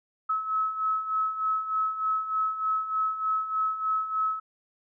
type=beating tone pair; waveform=sine; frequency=1289 / 1292.3 Hz; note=E6 / E6; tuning=-39 / -35 cents; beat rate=3.3 Hz; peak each=-32 / -26 dBFS; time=0.29-4.4 s; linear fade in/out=10 ms; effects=none